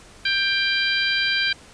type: harmonic tone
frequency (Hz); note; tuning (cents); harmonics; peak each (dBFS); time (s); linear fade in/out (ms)
790; G5; +13; 2 / 3 / 4 / 5 / 6; -23 / -25 / -26 / -27 / -28; 0.25-1.53; 5
effects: pink hiss -47 dBFS RMS until 1.73 s + resampled to 22050 Hz